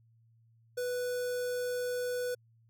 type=tone with notch filter; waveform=square; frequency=493.9 Hz; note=B4; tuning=in tune; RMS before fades=-34 dBFS; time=0.77-2.35 s; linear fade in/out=10 ms; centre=2700 Hz; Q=1.1; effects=added 114 Hz sine -62 dBFS peak until 2.69 s